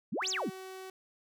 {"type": "exponential two-way sweep", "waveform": "sine", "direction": "up then down", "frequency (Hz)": [155.56, 7710, 155.56], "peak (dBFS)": -31, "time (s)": [0.12, 0.5], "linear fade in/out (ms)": 10, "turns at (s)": 0.29}
{"type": "tone", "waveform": "sawtooth", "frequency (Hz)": 377.5, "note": "F#4", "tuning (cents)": 35, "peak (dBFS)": -39, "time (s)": [0.22, 0.9], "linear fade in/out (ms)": 2}
{"effects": []}